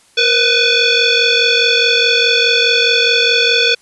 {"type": "tone with frequency modulation", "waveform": "sine", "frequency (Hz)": 471.6, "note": "A#4", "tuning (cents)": 20, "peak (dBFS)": -9, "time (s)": [0.17, 3.75], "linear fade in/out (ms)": 10, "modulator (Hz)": 988, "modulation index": 4.2, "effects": ["white hiss -50 dBFS RMS until 3.81 s", "resampled to 24000 Hz"]}